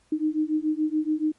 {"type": "beating tone pair", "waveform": "sine", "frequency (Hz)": [305.4, 312.4], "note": ["D#4", "D#4"], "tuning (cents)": [-32, 7], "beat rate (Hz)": 7, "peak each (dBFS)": -25, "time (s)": [0.12, 1.32], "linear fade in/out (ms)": 5, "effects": ["pink hiss -64 dBFS RMS until 1.38 s", "MP3 48 kbps"]}